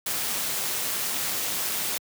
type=noise with amplitude modulation; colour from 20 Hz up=white; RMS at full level=-26 dBFS; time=0.06-1.98 s; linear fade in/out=5 ms; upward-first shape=sine; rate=206 Hz; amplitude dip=50%; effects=high-pass 100 Hz 12 dB/octave